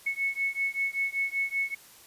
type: beating tone pair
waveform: sine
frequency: 2200 / 2205.2 Hz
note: C#7 / C#7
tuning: -14 / -10 cents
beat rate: 5.2 Hz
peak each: -30 dBFS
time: 0.06-1.75 s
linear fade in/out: 10 ms
effects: white hiss -53 dBFS RMS until 2.06 s + resampled to 32000 Hz